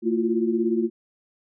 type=tone cluster; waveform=sine; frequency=225 / 337.8 / 354.7 Hz; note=A3 / E4 / F4; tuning=+39 / +42 / +27 cents; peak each=-24 / -25 / -24 dBFS; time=0.02-0.9 s; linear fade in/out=50 ms; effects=none